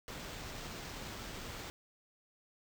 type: noise with sample-and-hold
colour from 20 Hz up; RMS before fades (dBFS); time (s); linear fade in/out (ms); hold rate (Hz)
pink; -45; 0.08-1.7; 0; 11025
effects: none